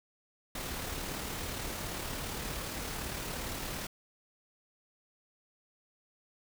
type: noise with amplitude modulation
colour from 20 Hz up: pink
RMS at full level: -37 dBFS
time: 0.55-3.87 s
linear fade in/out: 5 ms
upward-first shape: sine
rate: 37.4 Hz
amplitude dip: 30%
effects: none